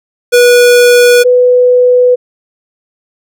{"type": "tone pair in turn", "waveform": ["square", "sine"], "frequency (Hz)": [487, 496.4], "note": ["B4", "B4"], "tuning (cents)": [-24, 9], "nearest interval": "unison", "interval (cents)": 33, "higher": "second", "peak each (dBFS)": -3, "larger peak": "neither", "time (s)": [[0.32, 1.24], [1.24, 2.16]], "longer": "neither", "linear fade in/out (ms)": 20, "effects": []}